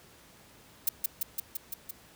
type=noise with echo; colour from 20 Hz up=violet; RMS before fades=-25 dBFS; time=0.87-0.89 s; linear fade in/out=5 ms; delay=170 ms; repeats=6; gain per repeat=-2 dB; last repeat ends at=1.91 s; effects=pink hiss -56 dBFS RMS until 2.15 s + high-pass 60 Hz 12 dB/octave